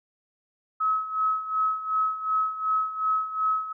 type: tone with tremolo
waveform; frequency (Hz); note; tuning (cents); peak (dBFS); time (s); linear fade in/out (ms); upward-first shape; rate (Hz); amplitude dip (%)
sine; 1284; E6; -46; -20; 0.8-3.73; 10; sine; 2.7; 75
effects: none